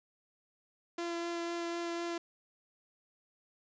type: tone with vibrato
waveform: sawtooth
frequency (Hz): 340.9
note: F4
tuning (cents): -42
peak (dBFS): -31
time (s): 0.98-2.18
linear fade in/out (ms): 5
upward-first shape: sine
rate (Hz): 4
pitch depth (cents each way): 9
effects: resampled to 16000 Hz + 12-bit